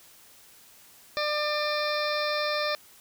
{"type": "harmonic tone", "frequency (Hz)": 598, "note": "D5", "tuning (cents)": 31, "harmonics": [1, 2, 3, 4, 6, 7, 8, 9], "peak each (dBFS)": [-29, -32, -34, -35, -37, -37, -38, -39], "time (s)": [1.17, 2.75], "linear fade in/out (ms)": 0, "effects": ["white hiss -54 dBFS RMS until 3 s"]}